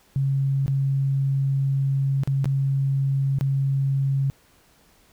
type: tone with dropouts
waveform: sine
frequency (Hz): 136.7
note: C#3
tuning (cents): -24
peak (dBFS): -19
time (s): 0.16-4.3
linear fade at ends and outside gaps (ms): 0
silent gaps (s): 0.661-0.68 / 2.235-2.275 / 2.444-2.456 / 3.386-3.41
effects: pink hiss -58 dBFS RMS until 5.12 s